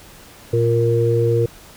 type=harmonic tone; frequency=116.54 Hz; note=A#2; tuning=in tune; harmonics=1 / 3 / 4; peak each=-17 / -22 / -17 dBFS; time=0.53-1.46 s; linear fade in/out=5 ms; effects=pink hiss -43 dBFS RMS until 1.76 s